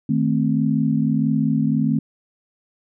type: chord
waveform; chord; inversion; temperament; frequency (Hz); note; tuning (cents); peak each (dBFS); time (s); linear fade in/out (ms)
sine; A diminished; second; equal; 155.56 / 220 / 261.6; Eb3 / A3 / C4; 0 / 0 / 0; -21 / -20 / -21; 0.09-1.99; 5
effects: none